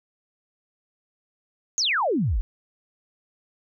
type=exponential sweep; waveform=sine; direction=down; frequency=6790 to 38.06 Hz; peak=-20 dBFS; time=1.78-2.41 s; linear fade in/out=0 ms; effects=none